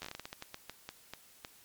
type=slowing click train; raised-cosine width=0.2 ms; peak=-24 dBFS; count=16; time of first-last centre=0.02-1.448 s; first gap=11 ms; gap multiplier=1.27; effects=white hiss -60 dBFS RMS until 1.64 s + MP3 96 kbps